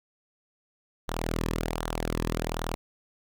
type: tone with flanger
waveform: sawtooth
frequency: 40.65 Hz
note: E1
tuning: 23 cents flat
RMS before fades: -31 dBFS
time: 1.08-2.75 s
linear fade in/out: 0 ms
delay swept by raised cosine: 0.4 to 1.4 ms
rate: 1.3 Hz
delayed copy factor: -0.65
effects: none